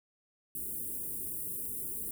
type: band-stop noise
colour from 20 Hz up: white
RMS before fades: -38 dBFS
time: 0.55-2.11 s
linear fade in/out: 2 ms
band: 450 to 8900 Hz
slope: 48 dB/octave
effects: none